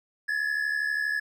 triangle tone pair together, 1687.6 / 1760 Hz, G#6 / A6, +27 / 0 cents, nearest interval minor second, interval 73 cents, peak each -25 / -29 dBFS, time 0.28-1.2 s, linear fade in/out 10 ms, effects none

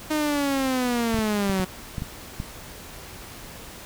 sawtooth linear sweep, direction down, 310 to 182.9 Hz, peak -18 dBFS, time 0.1-1.65 s, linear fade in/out 10 ms
clicks, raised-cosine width 5 ms, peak -17 dBFS, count 7, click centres 1.144 / 1.189 / 1.497 / 1.599 / 1.982 / 2.021 / 2.401 s
effects pink hiss -41 dBFS RMS until 3.85 s

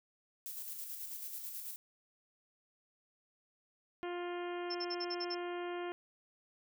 violet noise with tremolo, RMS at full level -43 dBFS, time 0.46-1.76 s, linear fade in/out 0 ms, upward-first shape square, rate 9.2 Hz, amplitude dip 35%
harmonic tone, 351.7 Hz, F4, 12 cents sharp, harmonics 1 / 2 / 3 / 4 / 5 / 6 / 7 / 8 / 9, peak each -39 / -45 / -49 / -51 / -53 / -55 / -56 / -57 / -58 dBFS, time 4.03-5.92 s, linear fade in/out 0 ms
sine tone bursts, 5310 Hz, E8, 12 cents sharp, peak -37 dBFS, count 7, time 4.7-5.349 s, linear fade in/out 10 ms, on 49 ms, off 51 ms
effects none

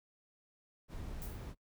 brown noise, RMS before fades -44 dBFS, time 0.88-1.55 s, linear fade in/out 50 ms
violet noise with exponential decay, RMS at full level -46 dBFS, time 1.22-1.55 s, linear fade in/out 0 ms, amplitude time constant 70 ms
effects noise-tail reverb RT60 0.1 s tail -23 dB re dry

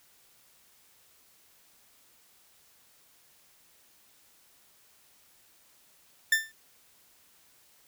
40% pulse tone with exponential decay, 1782 Hz, A6, 22 cents sharp, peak -17 dBFS, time 6.32-6.52 s, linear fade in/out 5 ms, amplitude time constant 43 ms, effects white hiss -62 dBFS RMS until 7.87 s

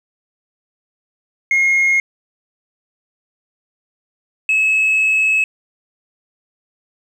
sine tone pair in turn, 2148 / 2584 Hz, C7 / E7, +45 / -35 cents, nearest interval minor third, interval 320 cents, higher second, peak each -9 / -10 dBFS, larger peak first, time 1.51-2 / 4.49-5.44 s, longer second, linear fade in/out 2 ms, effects tanh soft clip ceiling -10 dBFS + 8-bit

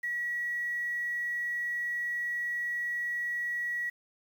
sine tone with quantisation, 1925 Hz, B6, 45 cents flat, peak -30 dBFS, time 0.03-3.9 s, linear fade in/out 10 ms, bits 9, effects none

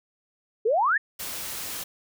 sine exponential sweep, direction up, 410.7 to 1885 Hz, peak -19 dBFS, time 0.65-0.98 s, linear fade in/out 10 ms
white noise, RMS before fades -34 dBFS, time 1.19-1.84 s, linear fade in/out 10 ms
effects none

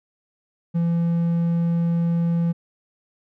triangle tone, 169.1 Hz, E3, 44 cents sharp, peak -16 dBFS, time 0.74-2.53 s, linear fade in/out 20 ms, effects none

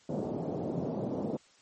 pink band-pass noise, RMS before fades -34 dBFS, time 0.09-1.37 s, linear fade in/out 5 ms, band 140 to 640 Hz, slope 24 dB/octave, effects white hiss -62 dBFS RMS until 1.61 s + MP3 32 kbps

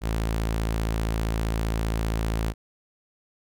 sawtooth tone, 55.2 Hz, A1, 6 cents sharp, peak -20 dBFS, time 0.01-2.54 s, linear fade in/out 50 ms, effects none

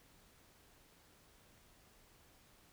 silence, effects pink hiss -66 dBFS RMS until 2.72 s

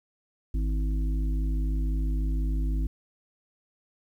harmonic tone with a mistuned harmonic, 51.91 Hz, G#1, in tune, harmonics 1 / 3 / 5 / 6, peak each -24 / -38 / -38 / -42 dBFS, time 0.54-2.87 s, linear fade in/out 5 ms, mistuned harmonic 6, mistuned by +77 cents, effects 10-bit

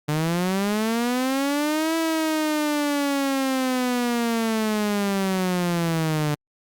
sawtooth linear two-way sweep, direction up then down, 146.83 to 328.1 to 146.83 Hz, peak -17 dBFS, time 0.08-6.35 s, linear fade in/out 10 ms, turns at 1.96 s, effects Opus 48 kbps

